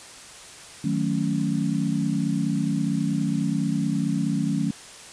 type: chord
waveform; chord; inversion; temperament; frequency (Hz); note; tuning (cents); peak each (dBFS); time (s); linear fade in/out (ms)
sine; D# half-diminished seventh; none; equal; 155.56 / 185 / 220 / 277.2; D#3 / F#3 / A3 / C#4; 0 / 0 / 0 / 0; -27; 0.84-4.71; 5
effects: white hiss -43 dBFS RMS until 5.12 s + resampled to 22050 Hz